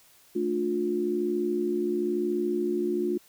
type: chord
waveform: sine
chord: D minor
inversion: second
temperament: equal with one note detuned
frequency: 220 / 293.7 / 354.7 Hz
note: A3 / D4 / F4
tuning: 0 / 0 / +27 cents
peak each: -32 / -32 / -26 dBFS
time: 0.35-3.18 s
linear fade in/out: 10 ms
effects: white hiss -58 dBFS RMS until 3.28 s